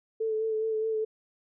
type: tone with vibrato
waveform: sine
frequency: 439.7 Hz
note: A4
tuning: 1 cent flat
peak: -26 dBFS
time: 0.2-1.05 s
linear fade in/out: 10 ms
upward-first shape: sine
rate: 4.8 Hz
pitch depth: 24 cents each way
effects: none